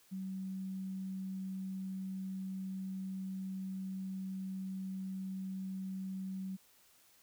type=tone; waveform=sine; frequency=190 Hz; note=F#3; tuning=46 cents sharp; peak=-38 dBFS; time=0.11-6.57 s; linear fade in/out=20 ms; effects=white hiss -66 dBFS RMS until 7.22 s